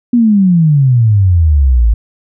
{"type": "exponential sweep", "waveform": "sine", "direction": "down", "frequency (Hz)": [246.9, 52.8], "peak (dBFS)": -5, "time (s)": [0.13, 1.94], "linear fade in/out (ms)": 5, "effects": []}